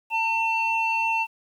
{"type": "tone pair together", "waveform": "sine", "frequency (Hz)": [900, 2697], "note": ["A5", "E7"], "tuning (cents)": [39, 39], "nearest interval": "octave + perfect fifth", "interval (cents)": 1900, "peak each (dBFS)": -23, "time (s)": [0.1, 1.27], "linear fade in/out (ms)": 50, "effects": ["tanh soft clip ceiling -15 dBFS", "9-bit"]}